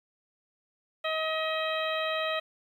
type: harmonic tone with a mistuned harmonic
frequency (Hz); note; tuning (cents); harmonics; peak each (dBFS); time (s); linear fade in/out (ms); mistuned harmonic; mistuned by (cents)
634; D#5; +32; 1 / 2 / 3 / 4 / 5 / 6; -31 / -34 / -36 / -37 / -38 / -39; 1.04-2.4; 10; 6; +21
effects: 10-bit